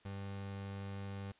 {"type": "tone", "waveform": "30% pulse", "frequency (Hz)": 98.6, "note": "G2", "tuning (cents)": 11, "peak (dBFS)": -39, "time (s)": [0.05, 1.32], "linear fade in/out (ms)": 5, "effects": ["white hiss -67 dBFS RMS until 1.39 s", "resampled to 8000 Hz"]}